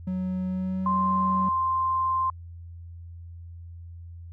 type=tone with pitch glide; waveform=triangle; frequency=185 to 188.02 Hz; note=F#3 to F#3; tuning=0 to +28 cents; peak=-24 dBFS; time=0.07-1.49 s; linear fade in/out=5 ms; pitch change=+28 cents; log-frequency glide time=0.47-0.85 s
type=tone; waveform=sine; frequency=1046.5 Hz; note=C6; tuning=in tune; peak=-22 dBFS; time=0.86-2.3 s; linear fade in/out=2 ms
effects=added 85 Hz sine -39 dBFS peak until 4.32 s